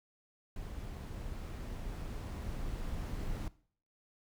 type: noise with level ramp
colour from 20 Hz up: brown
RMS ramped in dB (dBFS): -43 to -38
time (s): 0.56-3.48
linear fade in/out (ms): 2
effects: noise-tail reverb RT60 0.5 s tail -19 dB re dry